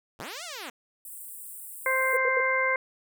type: linear two-way sweep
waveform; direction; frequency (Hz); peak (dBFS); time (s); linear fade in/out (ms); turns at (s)
5% pulse; up then down; 74.3 to 740 to 219.3; -25; 0.19-0.7; 5; 0.44
type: high-pass noise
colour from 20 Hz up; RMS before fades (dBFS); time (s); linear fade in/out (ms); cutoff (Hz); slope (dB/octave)
pink; -42; 1.05-2.17; 2; 8000; 96
type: harmonic tone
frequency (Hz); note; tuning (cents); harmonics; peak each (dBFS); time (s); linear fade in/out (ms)
523.3; C5; 0; 1 / 2 / 3 / 4; -29 / -29 / -29 / -26; 1.86-2.76; 2
type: tone bursts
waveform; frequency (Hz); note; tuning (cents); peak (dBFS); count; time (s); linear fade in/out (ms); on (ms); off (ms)
sine; 493.9; B4; 0; -25; 3; 2.13-2.405; 5; 39; 79
effects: none